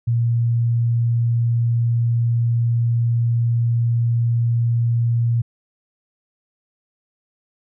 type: tone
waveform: sine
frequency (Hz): 117.5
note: A#2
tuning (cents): +14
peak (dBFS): -15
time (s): 0.07-5.42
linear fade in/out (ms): 10
effects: none